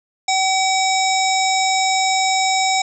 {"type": "harmonic tone", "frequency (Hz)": 762, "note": "G5", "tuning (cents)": -49, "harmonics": [1, 3, 5, 7, 9, 10], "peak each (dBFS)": [-17, -22, -24, -25, -27, -27], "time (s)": [0.28, 2.82], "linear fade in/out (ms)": 5, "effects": []}